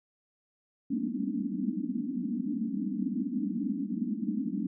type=band-pass noise; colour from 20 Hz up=pink; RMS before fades=-32 dBFS; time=0.9-4.67 s; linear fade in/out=5 ms; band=190 to 300 Hz; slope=96 dB/octave; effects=none